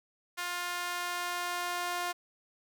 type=tone with high-pass filter sweep; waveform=sawtooth; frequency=353 Hz; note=F4; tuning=19 cents sharp; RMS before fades=-35 dBFS; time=0.37-2.13 s; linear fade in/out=20 ms; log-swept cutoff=1300 to 810 Hz; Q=1.2; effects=none